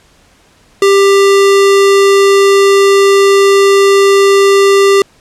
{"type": "tone", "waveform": "square", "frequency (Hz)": 395.5, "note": "G4", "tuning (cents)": 15, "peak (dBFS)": -5, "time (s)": [0.82, 5.02], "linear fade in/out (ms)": 2, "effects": ["pink hiss -47 dBFS RMS until 5.2 s", "low-pass 9000 Hz 12 dB/octave"]}